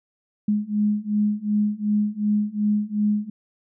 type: beating tone pair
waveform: sine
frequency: 207.7 / 210.4 Hz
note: G#3 / G#3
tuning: 0 / +23 cents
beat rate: 2.7 Hz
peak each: -23 / -22 dBFS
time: 0.48-3.3 s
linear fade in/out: 5 ms
effects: none